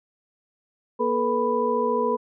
sine tone cluster, 238.1 / 434.4 / 488.3 / 990 Hz, A#3 / A4 / B4 / B5, +37 / -22 / -20 / +4 cents, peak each -29 / -25 / -25 / -25 dBFS, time 0.99-2.17 s, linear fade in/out 20 ms, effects none

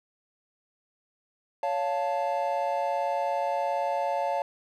triangle chord, Db augmented, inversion none, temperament equal with one note detuned, 561.1 / 698.5 / 880 Hz, Db5 / F5 / A5, +21 / 0 / 0 cents, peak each -28 dBFS, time 1.63-4.42 s, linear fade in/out 2 ms, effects none

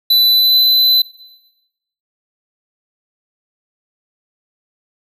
square tone with pitch glide, 3989 to 4019 Hz, B7 to B7, +17 to +30 cents, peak -9 dBFS, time 0.1-1.02 s, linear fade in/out 5 ms, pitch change +13 cents, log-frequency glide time 0.28-0.61 s, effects noise-tail reverb RT60 1.0 s tail -19 dB re dry

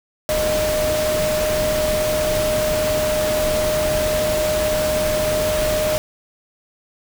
sine tone in noise, 614 Hz, D#5, 23 cents flat, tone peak -18 dBFS, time 0.29-5.98 s, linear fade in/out 0 ms, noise pink, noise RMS -24 dBFS, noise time 0.29-5.98 s, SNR +3 dB, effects none

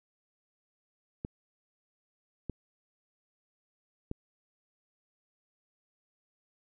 clicks, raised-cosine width 3 ms, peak -22 dBFS, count 3, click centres 1.249 / 2.497 / 4.114 s, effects none

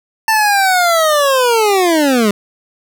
25% pulse linear sweep, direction down, 894 to 197.6 Hz, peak -6 dBFS, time 0.28-2.31 s, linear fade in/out 2 ms, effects none

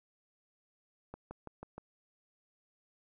accelerating click train, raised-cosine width 1 ms, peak -30 dBFS, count 5, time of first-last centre 1.14-1.78 s, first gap 170 ms, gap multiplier 0.96, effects none

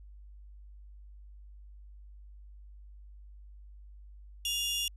sawtooth tone pair together, 2823 / 3413 Hz, F7 / G#7, +18 / +47 cents, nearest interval minor third, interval 329 cents, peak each -28 / -33 dBFS, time 4.45-4.88 s, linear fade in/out 2 ms, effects added 50 Hz sine -48 dBFS peak until 4.96 s + resampled to 32000 Hz

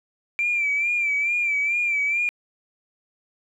sine tone with vibrato, 2349 Hz, D7, in tune, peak -19 dBFS, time 0.39-2.29 s, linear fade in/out 0 ms, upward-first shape sine, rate 2.3 Hz, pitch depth 60 cents each way, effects tanh soft clip ceiling -15 dBFS + 10-bit

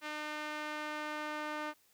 sawtooth tone with band-pass filter sweep, 302.5 Hz, D#4, 49 cents flat, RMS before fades -40 dBFS, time 0.01-1.74 s, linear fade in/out 50 ms, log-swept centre 2000 to 1300 Hz, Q 0.95, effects white hiss -69 dBFS RMS until 1.93 s

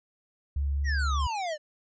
sine tone with vibrato, 70.4 Hz, C#2, 27 cents sharp, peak -25 dBFS, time 0.56-1.27 s, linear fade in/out 5 ms, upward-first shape triangle, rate 5 Hz, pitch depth 11 cents each way
square exponential sweep, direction down, 1975.5 to 581 Hz, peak -30 dBFS, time 0.84-1.58 s, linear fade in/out 50 ms
effects resampled to 16000 Hz

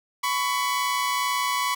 sawtooth tone pair together, 997.8 / 1120 Hz, B5 / C#6, +17 / +18 cents, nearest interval major second, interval 201 cents, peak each -22 dBFS, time 0.23-1.75 s, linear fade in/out 10 ms, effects none

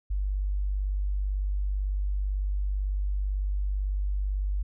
sine tone, 49 Hz, G1, in tune, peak -25 dBFS, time 0.1-4.63 s, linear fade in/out 10 ms, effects none

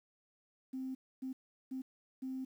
sine tone bursts at uneven times, 261.6 Hz, C4, in tune, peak -37 dBFS, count 4, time 0.73-0.95 / 1.22-1.33 / 1.71-1.82 / 2.22-2.45 s, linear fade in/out 10 ms, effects tanh soft clip ceiling -33 dBFS + 11-bit

